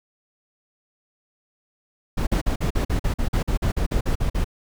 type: noise bursts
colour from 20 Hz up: brown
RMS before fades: -21 dBFS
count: 16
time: 2.17-4.445 s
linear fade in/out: 10 ms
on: 100 ms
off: 45 ms
effects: none